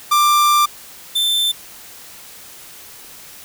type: tone pair in turn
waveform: 45% pulse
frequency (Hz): 1184 / 3548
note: D6 / A7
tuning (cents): +14 / +14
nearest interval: octave + perfect fifth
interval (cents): 1900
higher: second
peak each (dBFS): -11 / -15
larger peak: first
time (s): 0.11-0.66 / 1.15-1.52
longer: first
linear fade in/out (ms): 10
effects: white hiss -39 dBFS RMS until 3.44 s